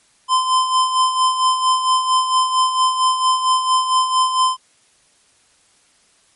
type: tone with tremolo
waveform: square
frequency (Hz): 1031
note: C6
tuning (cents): -26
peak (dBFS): -12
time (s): 0.28-4.57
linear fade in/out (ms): 50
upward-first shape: sine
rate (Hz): 4.4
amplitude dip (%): 60
effects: white hiss -56 dBFS RMS until 6.35 s + MP3 48 kbps